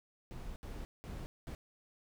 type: noise bursts at uneven times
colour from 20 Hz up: brown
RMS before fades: -44 dBFS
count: 4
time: 0.31-0.56 / 0.63-0.85 / 1.04-1.26 / 1.47-1.55 s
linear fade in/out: 0 ms
effects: none